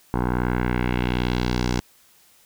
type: tone with low-pass filter sweep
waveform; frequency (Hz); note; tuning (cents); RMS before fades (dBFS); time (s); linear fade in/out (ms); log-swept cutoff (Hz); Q
10% pulse; 61.2; B1; -15; -23; 0.14-1.8; 0; 1100 to 6300; 1.7
effects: white hiss -56 dBFS RMS until 2.45 s